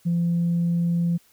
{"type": "tone", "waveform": "sine", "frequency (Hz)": 171, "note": "F3", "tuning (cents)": -36, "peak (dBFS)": -18, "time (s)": [0.05, 1.18], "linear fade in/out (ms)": 20, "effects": ["tanh soft clip ceiling -16 dBFS", "white hiss -59 dBFS RMS until 1.32 s"]}